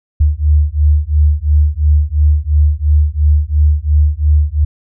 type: beating tone pair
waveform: sine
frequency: 73.42 / 76.32 Hz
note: D2 / D#2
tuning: 0 / -33 cents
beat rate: 2.9 Hz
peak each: -11 dBFS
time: 0.2-4.65 s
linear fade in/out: 10 ms
effects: none